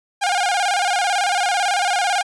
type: tone with vibrato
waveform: sawtooth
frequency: 759 Hz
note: F#5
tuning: 44 cents sharp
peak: -13 dBFS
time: 0.21-2.23 s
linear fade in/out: 20 ms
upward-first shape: square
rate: 18 Hz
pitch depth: 100 cents each way
effects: resampled to 22050 Hz